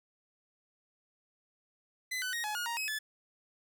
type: tone with pitch steps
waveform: sawtooth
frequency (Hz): 2018 / 1503 / 1873 / 846 / 1436 / 936 / 2554 / 1730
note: B6 / F#6 / A#6 / G#5 / F6 / A#5 / D#7 / A6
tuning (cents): +37 / +27 / +8 / +32 / +48 / +7 / +45 / -30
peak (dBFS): -30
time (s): 2.11-2.99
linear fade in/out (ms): 10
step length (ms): 110
effects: none